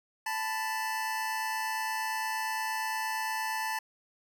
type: tone pair together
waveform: 25% pulse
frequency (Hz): 880 / 988.6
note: A5 / B5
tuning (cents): 0 / +1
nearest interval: major second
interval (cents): 201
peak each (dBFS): -28 / -34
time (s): 0.26-3.79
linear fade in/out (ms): 5
effects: none